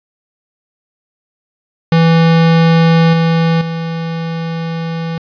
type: tone with level steps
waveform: square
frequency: 164.9 Hz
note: E3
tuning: 1 cent sharp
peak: -7 / -10 / -18 dBFS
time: 1.92-5.18 s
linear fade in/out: 2 ms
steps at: 3.13 / 3.61 s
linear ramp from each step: 5 ms
effects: resampled to 11025 Hz + 8-bit